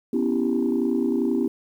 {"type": "chord", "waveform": "sine", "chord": "C# half-diminished seventh", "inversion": "third", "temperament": "equal", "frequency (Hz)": [246.9, 277.2, 329.6, 392], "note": ["B3", "C#4", "E4", "G4"], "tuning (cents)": [0, 0, 0, 0], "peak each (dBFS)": [-23, -25, -25, -26], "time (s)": [0.13, 1.48], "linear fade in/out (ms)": 5, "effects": ["tanh soft clip ceiling -13 dBFS", "9-bit"]}